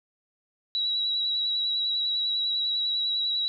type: tone with vibrato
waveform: sine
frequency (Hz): 3896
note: B7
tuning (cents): -24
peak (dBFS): -24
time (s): 0.75-3.48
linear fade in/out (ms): 0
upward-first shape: sine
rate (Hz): 10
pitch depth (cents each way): 23
effects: none